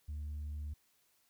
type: tone with tanh clipping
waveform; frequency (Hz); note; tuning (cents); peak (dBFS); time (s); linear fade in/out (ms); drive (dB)
sine; 74.4; D2; +23; -39; 0.08-0.74; 10; 1
effects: white hiss -73 dBFS RMS until 1.29 s